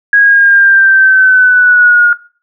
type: linear sweep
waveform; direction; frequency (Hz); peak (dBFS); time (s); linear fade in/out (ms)
sine; down; 1653 to 1426; -3; 0.13-2.13; 2
effects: noise-tail reverb RT60 0.4 s tail -21 dB re dry